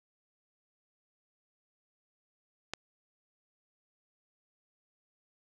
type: click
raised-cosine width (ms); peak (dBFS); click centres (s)
0.2; -17; 2.736
effects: none